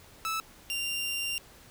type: tone pair in turn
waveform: sawtooth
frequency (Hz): 1310 / 2782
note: E6 / F7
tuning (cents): -11 / -7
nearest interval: octave + minor second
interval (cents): 1304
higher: second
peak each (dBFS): -26 / -27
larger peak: first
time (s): 0.25-0.4 / 0.7-1.38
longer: second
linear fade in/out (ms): 0
effects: pink hiss -54 dBFS RMS until 1.7 s